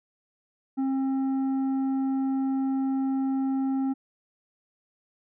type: tone with tanh clipping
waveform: triangle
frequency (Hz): 267.6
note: C4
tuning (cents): +39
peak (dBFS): -25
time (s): 0.77-3.94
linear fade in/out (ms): 20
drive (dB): 11
effects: none